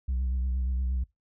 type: tone with vibrato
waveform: sine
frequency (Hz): 63.6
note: C2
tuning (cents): -48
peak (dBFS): -23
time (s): 0.08-1.04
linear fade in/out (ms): 10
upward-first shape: sine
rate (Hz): 8.5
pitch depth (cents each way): 53
effects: noise-tail reverb RT60 0.2 s tail -24 dB re dry + tanh soft clip ceiling -24 dBFS